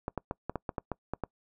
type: clicks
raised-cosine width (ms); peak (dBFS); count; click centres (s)
1; -18; 10; 0.081 / 0.177 / 0.311 / 0.496 / 0.557 / 0.692 / 0.782 / 0.917 / 1.136 / 1.237
effects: noise-tail reverb RT60 0.1 s tail -25 dB re dry